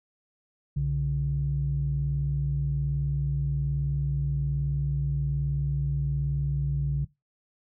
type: tone pair together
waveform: sine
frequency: 63.3 / 142.1 Hz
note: B1 / C#3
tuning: +43 / +43 cents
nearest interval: octave + major second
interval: 1400 cents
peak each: -30 / -24 dBFS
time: 0.76-7.05 s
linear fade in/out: 10 ms
effects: noise-tail reverb RT60 0.2 s tail -20 dB re dry + tanh soft clip ceiling -17 dBFS